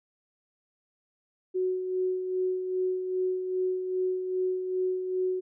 sine tone with tremolo, 370 Hz, F#4, in tune, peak -24 dBFS, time 1.54-5.41 s, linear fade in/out 20 ms, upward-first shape sine, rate 2.5 Hz, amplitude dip 50%, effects none

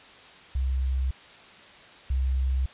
sine tone pair in turn, 65.4 / 65.4 Hz, C2 / C2, 0 / 0 cents, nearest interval unison, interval 0 cents, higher neither, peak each -23 / -22 dBFS, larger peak second, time 0.55-1.11 / 2.1-2.66 s, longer neither, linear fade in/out 5 ms, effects white hiss -49 dBFS RMS until 2.73 s + resampled to 8000 Hz

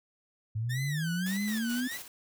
sine linear sweep, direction up, 105.3 to 256.9 Hz, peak -29 dBFS, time 0.55-1.88 s, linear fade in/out 10 ms
sawtooth tone with vibrato, 1729 Hz, A6, 31 cents flat, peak -33 dBFS, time 0.69-1.98 s, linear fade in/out 20 ms, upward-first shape sine, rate 1.7 Hz, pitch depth 280 cents each way
white noise with tremolo, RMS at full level -42 dBFS, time 1.26-2.08 s, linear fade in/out 2 ms, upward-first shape square, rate 4.6 Hz, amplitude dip 55%
effects none

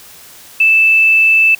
sine tone, 2637 Hz, E7, in tune, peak -6 dBFS, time 0.6-1.55 s, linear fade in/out 5 ms, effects white hiss -38 dBFS RMS until 1.59 s

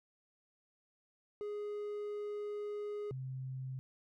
triangle / sine tone pair in turn, 415.3 / 130.81 Hz, G#4 / C3, 0 / 0 cents, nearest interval octave + minor sixth, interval 2000 cents, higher first, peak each -36 / -39 dBFS, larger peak first, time 1.41-3.11 / 3.11-3.79 s, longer first, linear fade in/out 0 ms, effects none

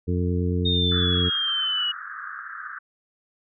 harmonic tone, 89 Hz, F2, 33 cents sharp, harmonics 1 / 2 / 3 / 4 / 5, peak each -23 / -27 / -30 / -33 / -31 dBFS, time 0.07-1.3 s, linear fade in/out 20 ms
sine exponential sweep, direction down, 3700 to 2900 Hz, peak -22 dBFS, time 0.65-1.92 s, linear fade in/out 10 ms
white band-pass noise, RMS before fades -36 dBFS, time 0.91-2.79 s, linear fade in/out 10 ms, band 1200 to 1700 Hz, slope 96 dB/octave
effects none

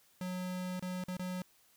square tone with dropouts, 182.6 Hz, F#3, 23 cents flat, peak -37 dBFS, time 0.21-1.42 s, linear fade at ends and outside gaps 2 ms, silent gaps 0.796-0.824 / 1.039-1.083 / 1.169-1.194 s, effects white hiss -67 dBFS RMS until 1.76 s

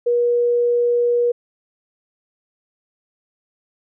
sine tone, 480 Hz, B4, 49 cents flat, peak -14 dBFS, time 0.06-1.32 s, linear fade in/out 10 ms, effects none

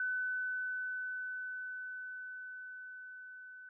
sine tone with level ramp, 1506 Hz, F#6, 30 cents sharp, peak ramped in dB -32 to -49 dBFS, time 0-3.69 s, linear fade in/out 2 ms, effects none

